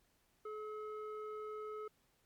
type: tone with low-pass filter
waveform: square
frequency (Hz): 428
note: A4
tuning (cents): -48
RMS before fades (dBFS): -45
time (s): 0.45-1.88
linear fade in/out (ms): 5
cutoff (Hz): 1200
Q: 2.2
effects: pink hiss -75 dBFS RMS until 2.25 s + MP3 96 kbps